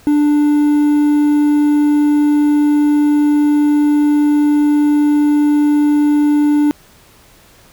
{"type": "tone with quantisation", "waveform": "triangle", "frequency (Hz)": 295, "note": "D4", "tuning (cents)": 8, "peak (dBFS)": -7, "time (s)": [0.07, 6.71], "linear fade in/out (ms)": 0, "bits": 6, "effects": ["pink hiss -46 dBFS RMS until 7.72 s"]}